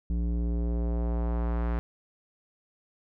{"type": "tone with low-pass filter sweep", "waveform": "square", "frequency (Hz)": 58.4, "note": "A#1", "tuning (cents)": 4, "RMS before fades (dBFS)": -28, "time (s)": [0.1, 1.79], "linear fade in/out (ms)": 0, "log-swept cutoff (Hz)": [230, 1600], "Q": 1.1, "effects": []}